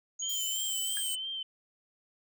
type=linear sweep; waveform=sine; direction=up; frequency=6645 to 8500 Hz; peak=-34 dBFS; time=0.19-1.16 s; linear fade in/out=10 ms
type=tone with vibrato; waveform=sine; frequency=3100 Hz; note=G7; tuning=20 cents flat; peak=-34 dBFS; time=0.22-1.43 s; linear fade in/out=5 ms; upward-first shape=sine; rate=3 Hz; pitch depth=40 cents each way
type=noise; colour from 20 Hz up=violet; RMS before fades=-39 dBFS; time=0.29-1.15 s; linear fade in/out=5 ms
type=tone with exponential decay; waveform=triangle; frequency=1661.2 Hz; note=G#6; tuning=in tune; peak=-34 dBFS; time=0.97-1.04 s; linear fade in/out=0 ms; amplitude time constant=15 ms
effects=none